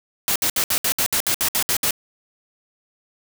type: noise bursts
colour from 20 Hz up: white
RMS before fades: -20 dBFS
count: 12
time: 0.28-1.908 s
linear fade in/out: 0 ms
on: 77 ms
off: 64 ms
effects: none